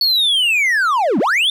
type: linear two-way sweep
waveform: triangle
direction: down then up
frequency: 4467 to 178.3 to 3629 Hz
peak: -11 dBFS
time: 0.01-1.5 s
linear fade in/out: 2 ms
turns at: 1.19 s
effects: none